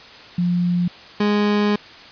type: tone pair in turn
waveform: sine / 30% pulse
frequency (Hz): 176.2 / 207.3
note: F3 / G#3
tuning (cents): +16 / -3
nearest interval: minor third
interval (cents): 281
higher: second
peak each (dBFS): -16 / -13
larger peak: second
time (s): 0.38-0.88 / 1.2-1.76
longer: second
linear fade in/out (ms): 5
effects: white hiss -41 dBFS RMS until 2.11 s + resampled to 11025 Hz